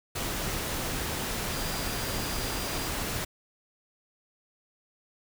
sine tone in noise, 4802 Hz, D8, 38 cents sharp, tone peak -42 dBFS, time 1.52-2.88 s, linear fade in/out 10 ms, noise pink, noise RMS -32 dBFS, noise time 0.15-3.25 s, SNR -13 dB, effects none

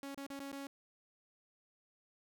sawtooth tone with dropouts, 277.2 Hz, C#4, in tune, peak -39 dBFS, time 0.03-0.67 s, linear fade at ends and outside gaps 1 ms, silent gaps 0.145-0.176 / 0.266-0.302 / 0.393-0.4 / 0.518-0.527 s, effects none

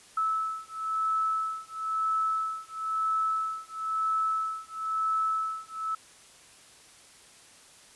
sine beating tone pair, 1305 / 1306 Hz, E6 / E6, -18 / -17 cents, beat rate 1 Hz, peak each -30 / -30 dBFS, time 0.17-5.95 s, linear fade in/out 5 ms, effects white hiss -54 dBFS RMS until 7.95 s + resampled to 24000 Hz

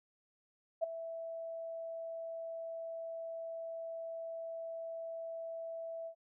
sine tone with ADSR envelope, 659.3 Hz, E5, in tune, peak -27 dBFS, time 0.81-6.15 s, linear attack 26 ms, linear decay 9 ms, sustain -13 dB, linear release 85 ms, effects none

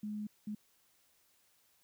sine tone bursts at uneven times, 210.5 Hz, G#3, 24 cents sharp, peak -37 dBFS, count 2, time 0.03-0.27 / 0.47-0.55 s, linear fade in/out 5 ms, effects white hiss -71 dBFS RMS until 1.83 s

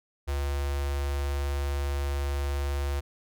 square tone with notch filter, 70.4 Hz, C#2, 27 cents sharp, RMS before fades -29 dBFS, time 0.27-3.01 s, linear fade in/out 20 ms, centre 210 Hz, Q 1.7, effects none

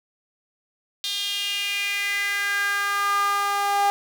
sawtooth tone with high-pass filter sweep, 403.5 Hz, G#4, 50 cents flat, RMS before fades -24 dBFS, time 1.04-3.9 s, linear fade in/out 0 ms, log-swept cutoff 3600 to 830 Hz, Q 4.9, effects none

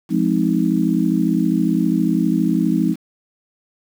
sine chord, F minor seventh, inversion none, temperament just, 174.61 / 209.5 / 261.9 / 314.3 Hz, F3 / Ab3 / C4 / Eb4, 0 / +15 / +2 / +18 cents, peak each -20 dBFS, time 0.09-2.96 s, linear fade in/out 50 ms, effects 7-bit

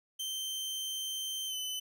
sawtooth tone with pitch glide, 3115 to 3025 Hz, G7 to F#7, -12 to +38 cents, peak -32 dBFS, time 0.19-1.8 s, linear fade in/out 10 ms, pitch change -50 cents, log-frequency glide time 1.47-1.55 s, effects none

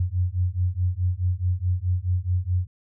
sine beating tone pair, 88.1 / 92.8 Hz, F2 / F#2, +16 / +6 cents, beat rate 4.7 Hz, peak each -24 dBFS, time 0-2.67 s, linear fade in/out 5 ms, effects none

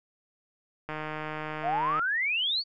click train, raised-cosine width 0.5 ms, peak -20 dBFS, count 171, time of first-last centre 0.89-1.994 s, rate 154 Hz
sine exponential sweep, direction up, 643 to 4636 Hz, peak -25 dBFS, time 1.62-2.64 s, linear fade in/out 50 ms
effects none

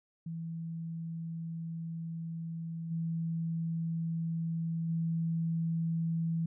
sine tone with level steps, 164.81 Hz, E3, in tune, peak -36 / -31 / -29 dBFS, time 0.26-6.46 s, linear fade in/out 5 ms, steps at 2.9 / 4.88 s, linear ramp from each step 20 ms, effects none

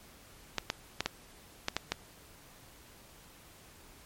clicks, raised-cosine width 0.2 ms, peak -12 dBFS, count 7, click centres 0.583 / 0.701 / 1.006 / 1.06 / 1.684 / 1.766 / 1.92 s, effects pink hiss -56 dBFS RMS until 4.05 s + MP3 64 kbps

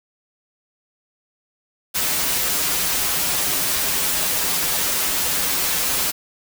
white noise with comb filter, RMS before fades -21 dBFS, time 1.94-6.12 s, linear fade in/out 20 ms, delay 8.9 ms, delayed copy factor -0.8, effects none

